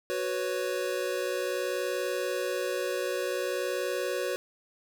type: chord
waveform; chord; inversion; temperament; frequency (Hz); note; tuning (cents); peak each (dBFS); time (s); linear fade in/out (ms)
square; F# suspended fourth; none; equal; 370 / 493.9 / 554.4; F#4 / B4 / C#5; 0 / 0 / 0; -34; 0.1-4.36; 0
effects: none